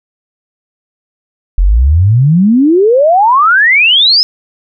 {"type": "exponential sweep", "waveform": "sine", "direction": "up", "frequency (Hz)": [41.2, 5250], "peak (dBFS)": -4, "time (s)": [1.58, 4.23], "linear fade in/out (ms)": 0, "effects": []}